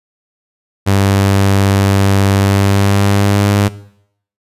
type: tone with pitch glide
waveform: sawtooth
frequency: 98.4 to 101.46 Hz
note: G2 to G#2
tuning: +7 to -40 cents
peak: -5 dBFS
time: 0.86-3.69 s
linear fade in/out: 20 ms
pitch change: +53 cents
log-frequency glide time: 2.39-3.52 s
effects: noise-tail reverb RT60 0.7 s tail -18 dB re dry + resampled to 32000 Hz